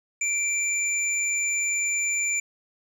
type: tone pair together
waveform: sine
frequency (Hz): 2349 / 7039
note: D7 / A8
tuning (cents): 0 / 0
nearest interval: octave + perfect fifth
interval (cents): 1900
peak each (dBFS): -25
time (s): 0.21-2.4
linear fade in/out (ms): 5
effects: tanh soft clip ceiling -15 dBFS + 9-bit